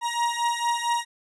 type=beating tone pair; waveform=40% pulse; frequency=943 / 947.4 Hz; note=A#5 / A#5; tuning=+20 / +28 cents; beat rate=4.4 Hz; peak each=-25 / -26 dBFS; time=0.01-1.05 s; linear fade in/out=50 ms; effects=resampled to 24000 Hz